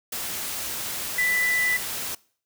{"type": "tone in noise", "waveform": "sine", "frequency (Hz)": 1986, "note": "B6", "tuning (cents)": 9, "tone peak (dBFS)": -20, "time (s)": [1.18, 1.77], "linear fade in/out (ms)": 5, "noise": "white", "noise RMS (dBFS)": -31, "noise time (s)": [0.12, 2.15], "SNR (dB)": 8, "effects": ["noise-tail reverb RT60 0.5 s tail -23 dB re dry"]}